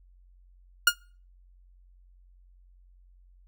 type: tone with exponential decay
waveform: sawtooth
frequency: 1427 Hz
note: F6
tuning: 37 cents sharp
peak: -9 dBFS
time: 0.87-0.95 s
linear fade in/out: 5 ms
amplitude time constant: 16 ms
effects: noise-tail reverb RT60 0.4 s tail -25 dB re dry + added 45 Hz sine -54 dBFS peak until 3.47 s